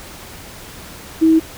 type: tone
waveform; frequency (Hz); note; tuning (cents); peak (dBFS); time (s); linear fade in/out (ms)
sine; 321.7; E4; -42; -8; 1.21-1.4; 20
effects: pink hiss -36 dBFS RMS until 1.57 s